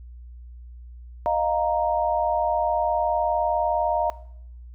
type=chord; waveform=sine; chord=Eb suspended second; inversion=none; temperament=equal with one note detuned; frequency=618.7 / 698.5 / 932.3 Hz; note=Eb5 / F5 / Bb5; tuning=-10 / 0 / 0 cents; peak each=-24 dBFS; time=1.26-4.1 s; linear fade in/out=0 ms; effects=noise-tail reverb RT60 0.7 s tail -19 dB re dry + added 60 Hz sine -39 dBFS peak until 4.74 s